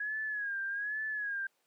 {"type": "tone with vibrato", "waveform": "sine", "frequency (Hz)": 1661.2, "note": "G#6", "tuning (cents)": 0, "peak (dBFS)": -33, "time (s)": [0, 1.47], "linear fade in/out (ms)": 5, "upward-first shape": "sine", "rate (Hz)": 1.2, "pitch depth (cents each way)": 84, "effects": ["pink hiss -75 dBFS RMS until 1.66 s", "high-pass 400 Hz 12 dB/octave"]}